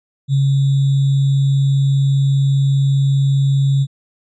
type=tone with sample-and-hold; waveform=sine; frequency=137.5 Hz; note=C#3; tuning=14 cents flat; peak=-11 dBFS; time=0.28-3.87 s; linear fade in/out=50 ms; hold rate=3675 Hz; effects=resampled to 16000 Hz